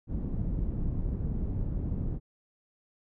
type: low-pass noise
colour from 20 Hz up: pink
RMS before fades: -31 dBFS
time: 0.07-2.2 s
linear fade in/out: 50 ms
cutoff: 200 Hz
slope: 12 dB/octave
effects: none